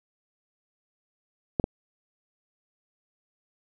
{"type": "clicks", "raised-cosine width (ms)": 2, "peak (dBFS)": -10, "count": 2, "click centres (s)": [1.598, 1.641], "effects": []}